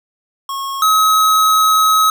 square tone pair in turn, 1092 / 1277.3 Hz, C#6 / D#6, -26 / +45 cents, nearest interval minor third, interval 271 cents, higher second, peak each -21 / -10 dBFS, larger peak second, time 0.49-0.82 / 0.82-2.1 s, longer second, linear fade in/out 2 ms, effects none

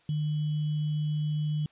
sine tone with sample-and-hold, 151.2 Hz, D#3, 49 cents flat, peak -26 dBFS, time 0.09-1.66 s, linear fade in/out 2 ms, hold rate 3150 Hz, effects white hiss -63 dBFS RMS until 1.71 s + resampled to 8000 Hz

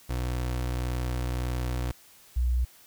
30% pulse / sine tone pair in turn, 61.74 / 61.35 Hz, B1 / B1, 0 / -11 cents, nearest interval unison, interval 11 cents, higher first, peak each -25 / -22 dBFS, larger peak second, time 0.09-1.92 / 2.36-2.65 s, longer first, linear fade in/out 10 ms, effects white hiss -55 dBFS RMS until 2.86 s

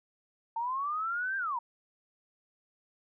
sine linear two-way sweep, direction up then down, 894 to 1600 to 908 Hz, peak -30 dBFS, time 0.56-1.59 s, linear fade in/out 5 ms, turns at 1.37 s, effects none

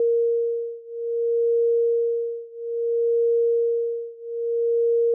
sine beating tone pair, 466.2 / 466.8 Hz, A#4 / A#4, 0 / +2 cents, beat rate 0.6 Hz, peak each -22 / -23 dBFS, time 0-5.14 s, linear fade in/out 2 ms, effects none

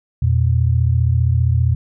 sine tone pair together, 84.9 / 120.07 Hz, F2 / B2, -48 / -48 cents, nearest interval tritone, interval 600 cents, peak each -15 / -15 dBFS, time 0.22-1.75 s, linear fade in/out 5 ms, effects none

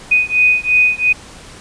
sine beating tone pair, 2489 / 2491.9 Hz, D#7 / D#7, 0 / +2 cents, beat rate 2.9 Hz, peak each -13 dBFS, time 0.11-1.13 s, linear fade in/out 10 ms, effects pink hiss -37 dBFS RMS until 1.6 s + resampled to 22050 Hz

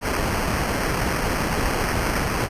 pink noise with sample-and-hold, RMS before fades -23 dBFS, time 0.01-2.49 s, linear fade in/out 50 ms, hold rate 3675 Hz, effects resampled to 32000 Hz

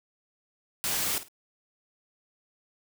white noise with echo, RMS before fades -29 dBFS, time 0.84-1.18 s, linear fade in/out 0 ms, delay 52 ms, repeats 2, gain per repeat -13 dB, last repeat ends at 1.284 s, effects none

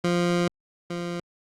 20% pulse tone pair in turn, 174.61 / 173.5 Hz, F3 / F3, 0 / -11 cents, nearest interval unison, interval 11 cents, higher first, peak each -16 / -24 dBFS, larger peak first, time 0.04-0.48 / 0.9-1.2 s, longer first, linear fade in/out 5 ms, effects low-pass 7000 Hz 12 dB/octave + Opus 48 kbps

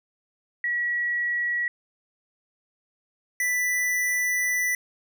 sine / square tone pair in turn, 1925 / 1980.3 Hz, B6 / B6, -45 / +4 cents, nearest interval unison, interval 49 cents, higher second, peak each -23 dBFS, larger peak neither, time 0.64-1.68 / 3.4-4.75 s, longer second, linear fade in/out 2 ms, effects none

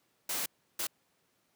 white noise bursts at uneven times, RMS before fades -34 dBFS, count 2, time 0.29-0.46 / 0.79-0.87 s, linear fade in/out 5 ms, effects pink hiss -73 dBFS RMS until 1.55 s + high-pass 150 Hz 12 dB/octave

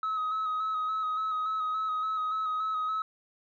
sine tone with vibrato, 1276 Hz, D#6, 43 cents sharp, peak -26 dBFS, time 0.03-3.02 s, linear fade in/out 2 ms, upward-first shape square, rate 3.5 Hz, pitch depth 22 cents each way, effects tanh soft clip ceiling -26 dBFS

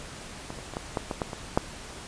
clicks, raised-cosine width 1 ms, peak -21 / -27 / -23 / -16 / -12 / -15 / -13 / -20 / -6 dBFS, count 9, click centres 0.504 / 0.588 / 0.737 / 0.769 / 0.972 / 1.112 / 1.218 / 1.332 / 1.575 s, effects pink hiss -42 dBFS RMS until 2.07 s + resampled to 22050 Hz

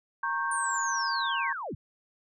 sine chord, G diminished, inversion first, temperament equal with one note detuned, 932.3 / 1092.8 / 1568 Hz, Bb5 / Db6 / G6, 0 / -25 / 0 cents, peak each -33 / -31 / -31 dBFS, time 0.23-1.53 s, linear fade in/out 5 ms
sine linear sweep, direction down, 9050 to 65.3 Hz, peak -33 dBFS, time 0.51-1.75 s, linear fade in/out 5 ms
effects none

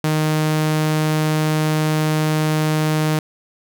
sawtooth tone, 154.9 Hz, D#3, 7 cents flat, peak -12 dBFS, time 0.04-3.19 s, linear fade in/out 2 ms, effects none

